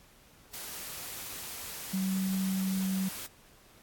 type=tone in noise; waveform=sine; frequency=190 Hz; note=F#3; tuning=46 cents sharp; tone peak=-28 dBFS; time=1.93-3.09 s; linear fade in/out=10 ms; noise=white; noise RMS=-41 dBFS; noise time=0.53-3.27 s; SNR=+10 dB; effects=pink hiss -59 dBFS RMS until 3.82 s + AAC 64 kbps